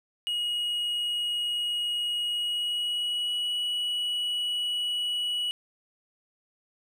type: tone with pitch glide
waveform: triangle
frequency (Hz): 2893 to 2932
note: F#7 to F#7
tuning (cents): -40 to -16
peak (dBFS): -25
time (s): 0.27-5.51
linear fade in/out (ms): 0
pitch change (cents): +24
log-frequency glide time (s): 2.23-3.57
effects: none